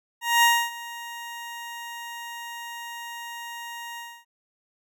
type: tone with ADSR envelope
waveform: 20% pulse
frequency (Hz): 940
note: A#5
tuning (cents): +14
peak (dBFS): -10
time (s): 0.21-4.25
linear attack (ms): 220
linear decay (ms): 270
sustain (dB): -20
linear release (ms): 270
effects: none